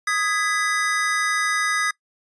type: chord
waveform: square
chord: G# minor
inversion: second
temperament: just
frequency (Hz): 1245.9 / 1661.2 / 1993.5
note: D#6 / G#6 / B6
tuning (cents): +2 / 0 / +16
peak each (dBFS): -25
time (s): 0.07-1.91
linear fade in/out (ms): 5
effects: noise-tail reverb RT60 0.1 s tail -23 dB re dry + resampled to 24000 Hz

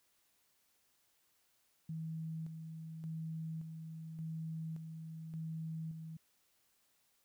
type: tone with tremolo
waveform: sine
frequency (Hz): 160.7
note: E3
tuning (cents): -44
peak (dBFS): -39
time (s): 1.89-6.17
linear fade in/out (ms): 5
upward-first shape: square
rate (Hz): 0.87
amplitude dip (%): 45
effects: white hiss -75 dBFS RMS until 7.24 s

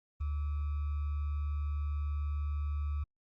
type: tone with sample-and-hold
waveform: sine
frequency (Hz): 73.42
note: D2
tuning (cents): 0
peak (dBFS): -31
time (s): 0.2-3.04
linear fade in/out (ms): 10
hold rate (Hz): 1225
effects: low-pass 2000 Hz 12 dB/octave + Opus 32 kbps

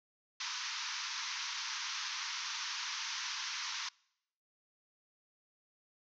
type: band-pass noise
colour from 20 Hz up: white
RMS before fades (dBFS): -40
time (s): 0.4-3.89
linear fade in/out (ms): 5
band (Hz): 900 to 6300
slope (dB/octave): 96
effects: noise-tail reverb RT60 0.8 s tail -26 dB re dry

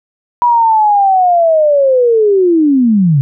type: linear sweep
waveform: sine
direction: down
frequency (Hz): 977 to 130.81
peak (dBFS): -6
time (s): 0.42-3.21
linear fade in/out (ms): 0
effects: none

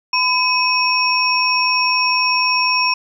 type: tone cluster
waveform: sine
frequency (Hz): 1004 / 2545 / 5500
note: B5 / D#7 / F8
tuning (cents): +28 / +39 / -27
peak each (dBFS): -18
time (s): 0.13-2.94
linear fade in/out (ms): 5
effects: 8-bit

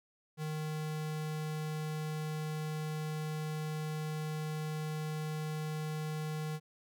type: tone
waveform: square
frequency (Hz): 154.5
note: D#3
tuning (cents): -12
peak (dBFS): -36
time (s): 0.37-6.6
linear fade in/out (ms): 50
effects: none

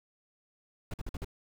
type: noise bursts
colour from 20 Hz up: brown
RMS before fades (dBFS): -36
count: 5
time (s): 0.91-1.246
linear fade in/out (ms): 2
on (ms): 28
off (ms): 49
effects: none

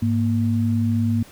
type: tone pair together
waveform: sine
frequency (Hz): 103.75 / 233.1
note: G#2 / A#3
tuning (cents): -1 / 0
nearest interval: octave + major second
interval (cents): 1401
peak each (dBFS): -20 / -20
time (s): 0.02-1.23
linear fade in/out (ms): 5
effects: pink hiss -47 dBFS RMS until 1.31 s

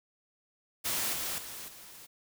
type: noise with level steps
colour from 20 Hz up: white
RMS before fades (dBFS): -32 / -35 / -43 / -50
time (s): 0.84-2.07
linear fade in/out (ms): 20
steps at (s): 1.13 / 1.38 / 1.68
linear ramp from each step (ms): 2
effects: none

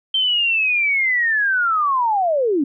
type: linear sweep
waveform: sine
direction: down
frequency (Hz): 3136 to 261.6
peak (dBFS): -15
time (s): 0.14-2.64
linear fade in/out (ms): 5
effects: none

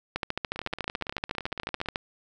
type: two click trains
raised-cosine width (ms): 0.3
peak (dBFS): -21 / -12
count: 24 / 26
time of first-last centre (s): 0.56-1.859 / 0.16-1.959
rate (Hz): 17.7 / 13.9
effects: none

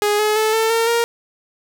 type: tone with pitch steps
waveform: sawtooth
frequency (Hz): 415.3 / 425.3 / 435.4 / 445.9 / 456.6 / 467.5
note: G#4 / G#4 / A4 / A4 / A#4 / A#4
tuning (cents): 0 / +41 / -18 / +23 / -36 / +5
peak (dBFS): -11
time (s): 0.02-1.04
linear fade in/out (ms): 0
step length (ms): 170
effects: none

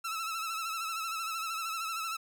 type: tone with vibrato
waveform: sawtooth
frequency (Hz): 1318.5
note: E6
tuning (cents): 0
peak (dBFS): -30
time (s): 0.04-2.17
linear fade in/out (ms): 10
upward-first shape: sine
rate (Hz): 13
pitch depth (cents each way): 53
effects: none

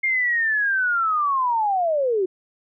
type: linear sweep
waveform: sine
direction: down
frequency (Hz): 2137 to 355.7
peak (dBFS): -18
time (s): 0.03-2.26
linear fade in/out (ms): 10
effects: none

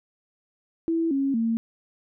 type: tone with pitch steps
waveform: sine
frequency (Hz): 329.6 / 274 / 227.7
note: E4 / C#4 / A#3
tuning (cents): 0 / -20 / -40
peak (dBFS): -21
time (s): 0.88-1.57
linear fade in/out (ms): 0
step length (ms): 230
effects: none

